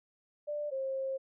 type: tone pair in turn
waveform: sine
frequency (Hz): 591 / 534.1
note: D5 / C5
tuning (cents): +11 / +36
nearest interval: major second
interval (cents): 175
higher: first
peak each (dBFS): -33 / -32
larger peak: second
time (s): 0.47-0.71 / 0.71-1.18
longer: second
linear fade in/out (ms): 20
effects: none